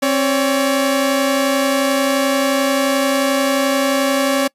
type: tone pair together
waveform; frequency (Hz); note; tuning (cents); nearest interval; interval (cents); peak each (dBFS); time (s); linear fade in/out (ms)
sawtooth; 267.3 / 566; C4 / C#5; +37 / +36; octave + minor second; 1299; -13; 0.02-4.48; 10
effects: noise-tail reverb RT60 0.1 s tail -25 dB re dry + resampled to 32000 Hz